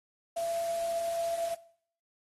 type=tone in noise; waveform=sine; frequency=674 Hz; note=E5; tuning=38 cents sharp; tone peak=-30 dBFS; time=0.36-1.55 s; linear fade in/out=10 ms; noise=white; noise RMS=-45 dBFS; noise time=0.36-1.55 s; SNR=+12 dB; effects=noise-tail reverb RT60 0.6 s tail -19 dB re dry + AAC 32 kbps